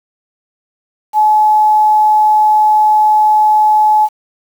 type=tone with quantisation; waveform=sine; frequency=854 Hz; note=G#5; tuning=48 cents sharp; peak=-6 dBFS; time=1.13-4.09 s; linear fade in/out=50 ms; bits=6; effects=none